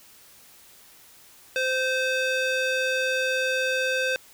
square tone with band-pass filter, 518 Hz, C5, 17 cents flat, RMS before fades -25 dBFS, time 1.56-4.16 s, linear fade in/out 0 ms, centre 2300 Hz, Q 0.84, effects white hiss -52 dBFS RMS until 4.33 s

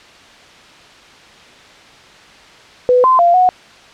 sine tone with pitch steps, 498 / 1033 / 692 / 734 Hz, B4 / C6 / F5 / F#5, +14 / -22 / -16 / -14 cents, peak -7 dBFS, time 2.89-3.49 s, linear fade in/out 0 ms, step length 150 ms, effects white hiss -41 dBFS RMS until 3.93 s + low-pass 4000 Hz 12 dB/octave

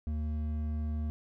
triangle tone pair together, 76 / 228.1 Hz, D#2 / A#3, -40 / -37 cents, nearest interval octave + perfect fifth, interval 1903 cents, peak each -29 / -36 dBFS, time 0.07-1.1 s, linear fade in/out 0 ms, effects none

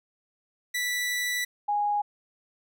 sawtooth / sine tone pair in turn, 1968 / 825.7 Hz, B6 / G#5, -7 / -10 cents, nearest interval octave + minor third, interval 1503 cents, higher first, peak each -23 / -23 dBFS, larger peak neither, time 0.74-1.45 / 1.68-2.02 s, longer first, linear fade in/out 10 ms, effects none

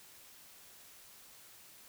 silence, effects white hiss -57 dBFS RMS until 1.88 s

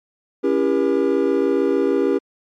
triangle chord, C# diminished seventh, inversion none, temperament just, 277.2 / 332.6 / 399.1 / 479 Hz, C#4 / E4 / G4 / Bb4, 0 / +16 / +31 / +47 cents, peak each -19 / -21 / -17 / -20 dBFS, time 0.43-2.19 s, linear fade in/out 20 ms, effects MP3 64 kbps

